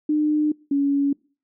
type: tone pair in turn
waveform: sine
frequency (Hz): 302.2 / 281.1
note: D4 / C#4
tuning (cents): +50 / +24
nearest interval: minor second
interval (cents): 126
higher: first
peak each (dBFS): -17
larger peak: neither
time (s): 0.09-0.52 / 0.71-1.13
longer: first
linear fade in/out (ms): 5
effects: noise-tail reverb RT60 0.4 s tail -25 dB re dry